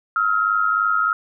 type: tone pair together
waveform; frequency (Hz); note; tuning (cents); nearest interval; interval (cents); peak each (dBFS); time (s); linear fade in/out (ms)
sine; 1287 / 1390.2; E6 / F6; -42 / -8; minor second; 134; -19; 0.16-1.13; 2
effects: none